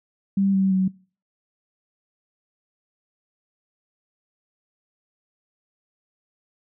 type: tone with pitch steps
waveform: sine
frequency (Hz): 196 / 192.08 / 188.23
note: G3 / G3 / F#3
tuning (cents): 0 / -35 / +30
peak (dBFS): -17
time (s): 0.37-0.88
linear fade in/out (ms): 5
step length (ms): 170
effects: noise-tail reverb RT60 0.4 s tail -23 dB re dry